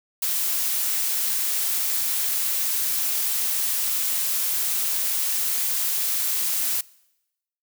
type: noise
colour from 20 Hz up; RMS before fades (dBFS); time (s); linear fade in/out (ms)
blue; -24; 0.22-6.81; 5
effects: noise-tail reverb RT60 0.9 s tail -23 dB re dry